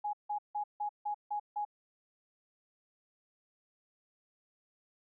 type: tone bursts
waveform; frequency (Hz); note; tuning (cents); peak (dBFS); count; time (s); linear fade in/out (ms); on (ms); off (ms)
sine; 832; G#5; +3; -32; 7; 0.04-1.651; 10; 93; 160
effects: none